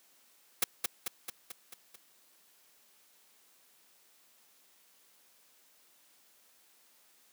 white noise with echo, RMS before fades -26 dBFS, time 0.62-0.64 s, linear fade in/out 5 ms, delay 220 ms, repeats 6, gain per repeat -4 dB, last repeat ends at 1.96 s, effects white hiss -65 dBFS RMS until 7.32 s + high-pass 200 Hz 12 dB/octave

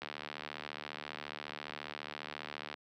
click train, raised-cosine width 0.3 ms, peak -24 dBFS, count 204, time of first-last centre 0.02-2.741 s, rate 74.6 Hz, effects high-pass 200 Hz 12 dB/octave

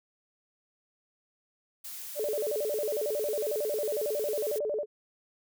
blue noise, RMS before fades -41 dBFS, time 1.84-4.59 s, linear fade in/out 10 ms
sine tone with vibrato, 503 Hz, B4, 32 cents sharp, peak -28 dBFS, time 2.15-4.86 s, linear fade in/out 50 ms, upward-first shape square, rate 11 Hz, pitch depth 270 cents each way
effects none

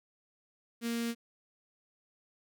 sawtooth tone with notch filter, 233.1 Hz, A#3, in tune, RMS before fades -34 dBFS, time 0.81-1.15 s, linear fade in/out 50 ms, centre 830 Hz, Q 0.64, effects none

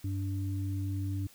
sine tone pair together, 97.11 / 291 Hz, G2 / D4, -16 / -16 cents, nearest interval octave + perfect fifth, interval 1900 cents, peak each -31 / -39 dBFS, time 0.04-1.27 s, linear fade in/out 5 ms, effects white hiss -58 dBFS RMS until 1.34 s

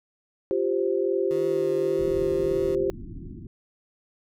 sine chord, F suspended second, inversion none, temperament equal, 349.2 / 392 / 523.3 Hz, F4 / G4 / C5, 0 / 0 / 0 cents, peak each -27 / -24 / -28 dBFS, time 0.51-2.9 s, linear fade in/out 0 ms
20% pulse tone with vibrato, 155.56 Hz, D#3, in tune, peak -32 dBFS, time 1.31-2.75 s, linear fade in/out 0 ms, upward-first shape triangle, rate 1.7 Hz, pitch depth 41 cents each way
pink low-pass noise, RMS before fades -38 dBFS, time 1.99-3.47 s, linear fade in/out 2 ms, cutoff 360 Hz, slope 96 dB/octave
effects none

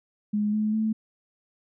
sine tone with pitch steps, 209.1 / 213.9 / 218.7 Hz, G#3 / A3 / A3, +12 / -49 / -10 cents, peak -22 dBFS, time 0.33-0.93 s, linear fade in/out 10 ms, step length 200 ms, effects none

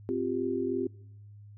sine chord, C suspended fourth, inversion none, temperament equal, 261.6 / 349.2 / 392 Hz, C4 / F4 / G4, 0 / 0 / 0 cents, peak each -32 dBFS, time 0.09-0.87 s, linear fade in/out 0 ms, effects noise-tail reverb RT60 0.8 s tail -23 dB re dry + added 103 Hz sine -47 dBFS peak until 1.57 s

